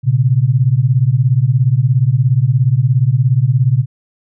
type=beating tone pair; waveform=sine; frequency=118.8 / 135.8 Hz; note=A#2 / C#3; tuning=+33 / -35 cents; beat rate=17 Hz; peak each=-12 dBFS; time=0.03-3.86 s; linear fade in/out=50 ms; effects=none